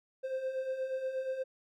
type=beating tone pair; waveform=triangle; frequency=517 / 525.4 Hz; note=C5 / C5; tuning=-21 / +7 cents; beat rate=8.4 Hz; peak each=-39 / -32 dBFS; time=0.23-1.44 s; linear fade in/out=20 ms; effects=none